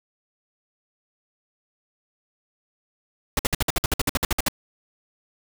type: noise bursts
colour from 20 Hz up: pink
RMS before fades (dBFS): -21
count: 15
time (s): 3.37-4.484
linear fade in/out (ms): 2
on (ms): 22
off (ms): 56
effects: none